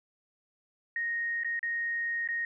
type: tone with dropouts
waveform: sine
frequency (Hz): 1864.7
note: A#6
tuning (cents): 0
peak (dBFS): -29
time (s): 0.96-2.45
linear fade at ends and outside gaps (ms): 2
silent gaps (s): 1.435-1.446 / 1.593-1.629 / 2.276-2.287
effects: none